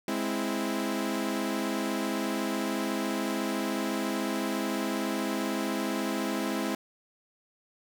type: chord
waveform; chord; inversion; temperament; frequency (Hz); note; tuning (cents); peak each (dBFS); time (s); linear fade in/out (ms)
sawtooth; Ab augmented; none; equal; 207.7 / 261.6 / 329.6; Ab3 / C4 / E4; 0 / 0 / 0; -29; 0.08-6.75; 2
effects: none